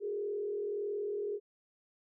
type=tone with frequency modulation; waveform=sine; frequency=412.3 Hz; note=G#4; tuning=13 cents flat; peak=-33 dBFS; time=0-1.4 s; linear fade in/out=50 ms; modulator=41.6 Hz; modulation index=0.7; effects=none